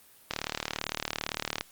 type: click train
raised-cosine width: 0.2 ms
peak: -12 dBFS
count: 50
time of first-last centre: 0.31-1.61 s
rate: 37.7 Hz
effects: white hiss -57 dBFS RMS until 1.71 s + Opus 32 kbps